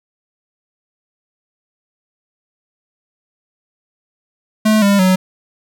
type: tone with pitch steps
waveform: square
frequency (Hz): 216.1 / 200.5 / 185.97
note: A3 / G3 / F#3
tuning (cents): -31 / +39 / +9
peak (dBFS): -10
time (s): 4.65-5.16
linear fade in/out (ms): 10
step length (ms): 170
effects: none